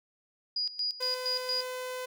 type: tone with tremolo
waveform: sine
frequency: 4894 Hz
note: D#8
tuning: 29 cents flat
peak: -28 dBFS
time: 0.56-1.63 s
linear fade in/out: 5 ms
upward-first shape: square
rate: 4.3 Hz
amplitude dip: 80%
type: tone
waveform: sawtooth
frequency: 507 Hz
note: B4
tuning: 45 cents sharp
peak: -31 dBFS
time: 1-2.06 s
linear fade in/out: 10 ms
effects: none